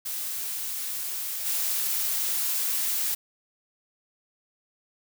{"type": "noise with level steps", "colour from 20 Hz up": "blue", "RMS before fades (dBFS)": [-32, -27], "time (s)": [0.05, 3.15], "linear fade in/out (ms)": 10, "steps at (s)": 1.45, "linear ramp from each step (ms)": 20, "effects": []}